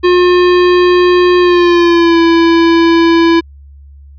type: tone with pitch glide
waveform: square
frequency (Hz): 357.7 to 333.7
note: F4 to E4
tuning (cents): +41 to +21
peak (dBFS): -6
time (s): 0.03-3.41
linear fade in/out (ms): 20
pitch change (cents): -120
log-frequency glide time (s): 1.39-2.19
effects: added 70 Hz sine -33 dBFS peak until 4.18 s + resampled to 11025 Hz

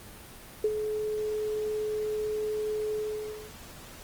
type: tone with ADSR envelope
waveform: sine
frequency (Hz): 427.3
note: G#4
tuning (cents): +49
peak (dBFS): -20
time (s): 0.64-3.53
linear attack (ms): 4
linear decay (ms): 48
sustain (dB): -8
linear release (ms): 560
effects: pink hiss -47 dBFS RMS until 4.03 s + Opus 24 kbps

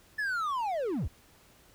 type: linear sweep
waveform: triangle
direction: down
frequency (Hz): 1760 to 37.81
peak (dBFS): -27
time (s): 0.18-1.08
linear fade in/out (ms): 10
effects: pink hiss -60 dBFS RMS until 1.74 s

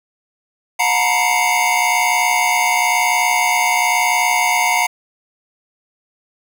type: tone cluster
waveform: square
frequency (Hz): 722 / 902 / 963 / 2099 / 2229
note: F#5 / A5 / B5 / C7 / C#7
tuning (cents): -43 / +43 / -44 / +5 / +9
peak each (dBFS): -21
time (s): 0.79-4.87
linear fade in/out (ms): 10
effects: none

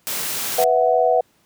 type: noise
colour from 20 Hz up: white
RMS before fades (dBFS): -25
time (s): 0.07-0.64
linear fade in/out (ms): 0
type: chord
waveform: sine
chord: B suspended fourth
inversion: none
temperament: just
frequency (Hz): 493.9 / 658.5 / 740.8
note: B4 / E5 / F#5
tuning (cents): 0 / -2 / +2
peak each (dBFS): -18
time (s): 0.58-1.21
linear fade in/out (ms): 5
effects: pink hiss -60 dBFS RMS until 1.45 s + high-pass 100 Hz 12 dB/octave

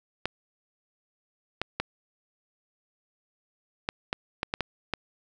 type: clicks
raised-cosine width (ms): 0.3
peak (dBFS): -11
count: 9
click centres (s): 0.256 / 1.616 / 1.8 / 3.889 / 4.129 / 4.431 / 4.539 / 4.607 / 4.937
effects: none

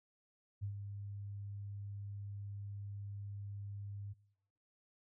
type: tone with ADSR envelope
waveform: sine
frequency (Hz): 100.9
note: G#2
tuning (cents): -49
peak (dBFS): -36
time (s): 0.61-4.14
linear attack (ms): 25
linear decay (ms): 91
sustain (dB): -6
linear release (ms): 22
effects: noise-tail reverb RT60 0.9 s tail -25 dB re dry

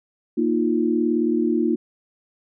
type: chord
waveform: sine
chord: Bb suspended fourth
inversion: none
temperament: just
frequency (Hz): 233.1 / 310.8 / 349.6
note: Bb3 / Eb4 / F4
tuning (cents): 0 / -2 / +2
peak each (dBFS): -22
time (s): 0.37-1.76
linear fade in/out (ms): 10
effects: none

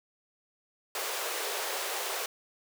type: high-pass noise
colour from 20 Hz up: pink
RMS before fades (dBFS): -34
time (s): 0.95-2.26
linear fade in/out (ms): 2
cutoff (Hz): 390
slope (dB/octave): 48
effects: none

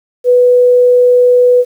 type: tone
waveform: sine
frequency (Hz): 493.9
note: B4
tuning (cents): 0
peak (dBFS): -4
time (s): 0.24-1.65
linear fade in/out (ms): 50
effects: 7-bit

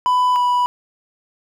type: tone pair in turn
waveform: triangle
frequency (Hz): 997 / 983.8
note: B5 / B5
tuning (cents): +16 / -7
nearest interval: unison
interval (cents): 23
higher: first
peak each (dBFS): -11 / -12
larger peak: first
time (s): 0.06-0.36 / 0.36-0.66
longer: neither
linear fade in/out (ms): 0
effects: none

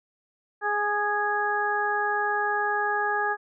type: harmonic tone with a mistuned harmonic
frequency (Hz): 415.3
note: G#4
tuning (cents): 0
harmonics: 1 / 2 / 3 / 4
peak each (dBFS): -31 / -27 / -31 / -27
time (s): 0.61-3.37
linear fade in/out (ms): 50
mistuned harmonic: 3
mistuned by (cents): -19
effects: none

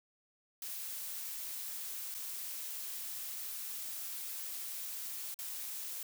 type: noise with dropouts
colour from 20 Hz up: blue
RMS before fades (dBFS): -42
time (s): 0.62-6.03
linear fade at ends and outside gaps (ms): 2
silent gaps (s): 2.143-2.148 / 5.343-5.389
effects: none

